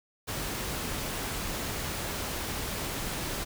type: noise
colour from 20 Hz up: pink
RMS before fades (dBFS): -34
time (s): 0.27-3.45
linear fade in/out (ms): 20
effects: none